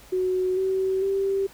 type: tone with pitch steps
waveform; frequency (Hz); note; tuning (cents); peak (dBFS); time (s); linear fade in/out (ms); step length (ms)
sine; 369.8 / 380.2 / 390.9; F#4 / F#4 / G4; -1 / +47 / -5; -21; 0.12-1.47; 10; 450
effects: added 50 Hz sine -54 dBFS peak until 1.53 s + pink hiss -50 dBFS RMS until 1.53 s